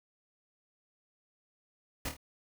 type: noise with echo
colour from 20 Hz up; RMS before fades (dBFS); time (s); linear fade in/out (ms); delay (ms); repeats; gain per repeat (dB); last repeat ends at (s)
pink; -35; 2.05-2.09; 5; 26; 3; -6; 2.168
effects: none